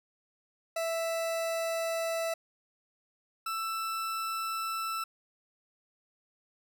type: tone pair in turn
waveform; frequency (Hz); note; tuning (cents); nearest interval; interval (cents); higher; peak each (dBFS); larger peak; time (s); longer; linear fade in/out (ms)
40% pulse; 660 / 1325.7; E5 / E6; +2 / +9; octave; 1207; second; -29 / -31; first; 0.76-2.34 / 3.46-5.04; neither; 5
effects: none